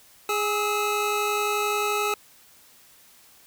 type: tone pair together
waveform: 25% pulse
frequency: 414.2 / 1294 Hz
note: G#4 / E6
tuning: -5 / -32 cents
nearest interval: octave + minor sixth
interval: 1973 cents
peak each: -22 dBFS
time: 0.29-2.14 s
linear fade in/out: 2 ms
effects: white hiss -54 dBFS RMS until 3.46 s